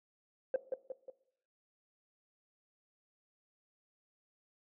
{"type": "tone with echo", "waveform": "sine", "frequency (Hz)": 523.3, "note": "C5", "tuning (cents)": 0, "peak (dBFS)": -25, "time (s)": [0.54, 0.56], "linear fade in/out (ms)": 2, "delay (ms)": 180, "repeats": 3, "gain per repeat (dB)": -6, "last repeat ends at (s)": 1.1, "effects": ["noise-tail reverb RT60 0.7 s tail -18 dB re dry", "tanh soft clip ceiling -26 dBFS"]}